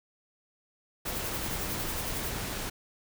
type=noise; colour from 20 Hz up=pink; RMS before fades=-35 dBFS; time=1.05-2.7 s; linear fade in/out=10 ms
type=noise with tremolo; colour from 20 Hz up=violet; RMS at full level=-35 dBFS; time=1.06-2.31 s; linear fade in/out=10 ms; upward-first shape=triangle; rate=11 Hz; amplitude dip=85%
effects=none